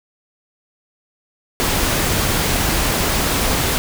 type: noise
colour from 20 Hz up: pink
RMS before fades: -18 dBFS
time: 1.6-3.78 s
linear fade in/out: 0 ms
effects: none